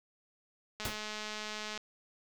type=click train; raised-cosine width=0.2 ms; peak=-23 dBFS; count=209; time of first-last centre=0.8-1.777 s; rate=213 Hz
type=noise with exponential decay; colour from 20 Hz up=pink; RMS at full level=-32 dBFS; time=0.85-1.01 s; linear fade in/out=1 ms; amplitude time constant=33 ms
effects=none